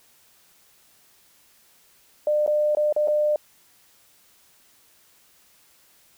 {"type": "tone with dropouts", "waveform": "sine", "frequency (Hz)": 600, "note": "D5", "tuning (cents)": 37, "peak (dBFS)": -18, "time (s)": [2.27, 3.36], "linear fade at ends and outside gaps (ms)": 2, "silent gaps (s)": [[2.464, 2.476], [2.75, 2.77], [2.926, 2.963], [3.075, 3.082]], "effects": ["white hiss -58 dBFS RMS until 6.17 s"]}